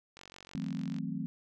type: click train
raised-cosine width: 0.2 ms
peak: -32 dBFS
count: 39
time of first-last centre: 0.17-0.985 s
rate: 46.6 Hz
type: chord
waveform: sine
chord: F# half-diminished seventh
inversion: third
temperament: equal with one note detuned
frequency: 160.68 / 185 / 220 / 261.6 Hz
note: E3 / F#3 / A3 / C4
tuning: -44 / 0 / 0 / 0 cents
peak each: -39 dBFS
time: 0.55-1.26 s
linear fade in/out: 0 ms
effects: none